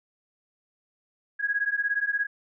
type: beating tone pair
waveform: sine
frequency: 1646 / 1663 Hz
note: G#6 / G#6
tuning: -16 / +2 cents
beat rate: 17 Hz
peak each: -27 dBFS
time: 1.39-2.27 s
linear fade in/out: 20 ms
effects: none